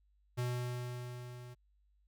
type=tone with level ramp; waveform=square; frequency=123.2 Hz; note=B2; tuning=4 cents flat; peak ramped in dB=-33 to -49 dBFS; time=0.37-1.55 s; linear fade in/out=20 ms; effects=added 50 Hz sine -68 dBFS peak until 2.07 s